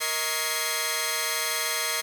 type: tone cluster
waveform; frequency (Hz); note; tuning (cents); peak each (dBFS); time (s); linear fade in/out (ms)
10% pulse; 468.9 / 631 / 1109 / 1674 / 2077; A#4 / D#5 / C#6 / G#6 / C7; +10 / +24 / 0 / +13 / -13; -27 / -25 / -25 / -24 / -20; 0-2.02; 20
effects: 8-bit